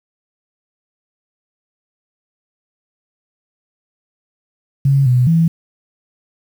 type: tone with pitch steps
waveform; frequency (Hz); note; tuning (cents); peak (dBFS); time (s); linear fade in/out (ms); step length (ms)
sine; 137.8 / 124.8 / 164.8; C#3 / B2 / E3; -10 / +19 / 0; -9; 4.85-5.48; 5; 210
effects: 7-bit